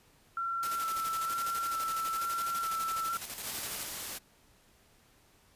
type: tone with vibrato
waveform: sine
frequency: 1346 Hz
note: E6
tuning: 36 cents sharp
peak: -31 dBFS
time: 0.37-3.17 s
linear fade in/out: 2 ms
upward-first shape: square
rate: 1.1 Hz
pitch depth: 19 cents each way
type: noise with tremolo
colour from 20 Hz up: white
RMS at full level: -39 dBFS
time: 0.63-3.83 s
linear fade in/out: 0 ms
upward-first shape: square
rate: 12 Hz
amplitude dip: 50%
type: noise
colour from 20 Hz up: white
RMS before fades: -39 dBFS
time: 3.42-4.19 s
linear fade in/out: 20 ms
effects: pink hiss -64 dBFS RMS until 5.55 s + resampled to 32000 Hz